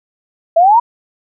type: exponential sweep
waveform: sine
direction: up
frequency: 646 to 977 Hz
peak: -5 dBFS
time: 0.56-0.8 s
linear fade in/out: 10 ms
effects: none